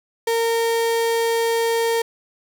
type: tone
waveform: 35% pulse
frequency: 459.8 Hz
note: A#4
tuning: 24 cents flat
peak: -16 dBFS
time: 0.27-2.02 s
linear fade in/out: 5 ms
effects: none